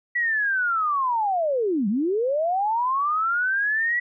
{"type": "linear two-way sweep", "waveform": "sine", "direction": "down then up", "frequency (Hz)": [1956, 188.3, 1956], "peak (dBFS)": -20, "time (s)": [0.15, 4], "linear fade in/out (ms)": 10, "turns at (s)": 1.88, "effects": []}